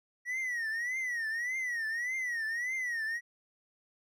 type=tone with vibrato; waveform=triangle; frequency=1919 Hz; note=A#6; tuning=50 cents sharp; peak=-30 dBFS; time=0.25-3.21 s; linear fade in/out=50 ms; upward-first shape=triangle; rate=1.7 Hz; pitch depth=170 cents each way; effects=none